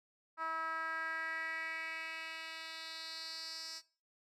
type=tone with band-pass filter sweep; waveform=10% pulse; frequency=323.2 Hz; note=E4; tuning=34 cents flat; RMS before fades=-42 dBFS; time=0.37-3.82 s; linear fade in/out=50 ms; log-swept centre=1200 to 5600 Hz; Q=3.4; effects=noise-tail reverb RT60 0.4 s tail -21 dB re dry